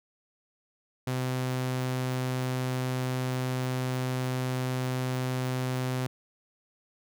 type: tone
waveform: sawtooth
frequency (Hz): 128.1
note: C3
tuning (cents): -36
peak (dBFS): -24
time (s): 1.07-6.07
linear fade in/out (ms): 5
effects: none